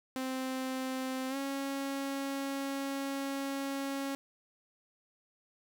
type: tone with pitch glide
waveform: sawtooth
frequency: 260.7 to 274.9 Hz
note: C4 to C#4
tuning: -6 to -14 cents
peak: -30 dBFS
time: 0.16-4.15 s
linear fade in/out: 0 ms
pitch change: +92 cents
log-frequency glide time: 1.29-1.36 s
effects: 10-bit